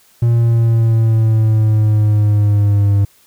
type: exponential sweep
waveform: triangle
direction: down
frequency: 118.1 to 100 Hz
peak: -7 dBFS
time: 0.22-3.05 s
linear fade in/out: 5 ms
effects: white hiss -51 dBFS RMS until 3.26 s